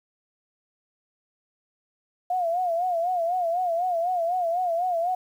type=tone with vibrato; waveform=sine; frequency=700 Hz; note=F5; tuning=4 cents sharp; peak=-22 dBFS; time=2.3-5.15 s; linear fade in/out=5 ms; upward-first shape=sine; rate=4 Hz; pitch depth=100 cents each way; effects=9-bit